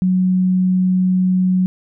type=tone; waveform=sine; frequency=184.5 Hz; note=F#3; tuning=5 cents flat; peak=-12 dBFS; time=0.02-1.66 s; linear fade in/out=0 ms; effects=none